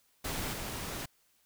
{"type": "noise with level steps", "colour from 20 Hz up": "pink", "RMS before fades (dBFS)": [-36, -39], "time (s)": [0.24, 1.06], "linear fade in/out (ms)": 10, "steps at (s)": 0.53, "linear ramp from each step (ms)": 5, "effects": ["white hiss -70 dBFS RMS until 1.45 s"]}